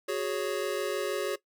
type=chord; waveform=square; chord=F# suspended second; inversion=none; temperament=just; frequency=370 / 416.2 / 555 Hz; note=F#4 / G#4 / C#5; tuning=0 / +4 / +2 cents; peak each=-34 dBFS; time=0.08-1.36 s; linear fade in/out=10 ms; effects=noise-tail reverb RT60 0.1 s tail -18 dB re dry